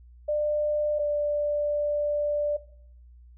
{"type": "tone pair in turn", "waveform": "sine", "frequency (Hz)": [597, 588.8], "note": ["D5", "D5"], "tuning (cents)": [28, 4], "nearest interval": "unison", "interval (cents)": 24, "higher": "first", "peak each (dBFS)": -23, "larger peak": "neither", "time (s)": [[0.28, 0.99], [0.99, 2.57]], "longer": "second", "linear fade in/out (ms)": 10, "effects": ["noise-tail reverb RT60 0.6 s tail -17 dB re dry", "added 60 Hz sine -48 dBFS peak until 3.37 s"]}